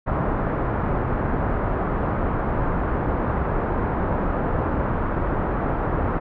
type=low-pass noise; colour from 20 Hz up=pink; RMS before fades=-23 dBFS; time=0.06-6.2 s; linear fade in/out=20 ms; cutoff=1400 Hz; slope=24 dB/octave; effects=none